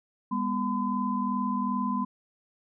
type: tone cluster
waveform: sine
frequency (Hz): 202.4 / 245 / 1015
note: G#3 / B3 / B5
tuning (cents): -44 / -14 / +47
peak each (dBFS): -30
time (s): 0.31-2.05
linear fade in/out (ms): 10
effects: none